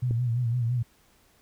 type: tone with vibrato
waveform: sine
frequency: 120 Hz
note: B2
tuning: 49 cents flat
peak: -23 dBFS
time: 0.02-0.83 s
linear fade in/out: 10 ms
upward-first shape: sine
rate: 5.9 Hz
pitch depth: 82 cents each way
type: click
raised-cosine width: 3 ms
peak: -21 dBFS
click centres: 0.11 s
effects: pink hiss -62 dBFS RMS until 1.41 s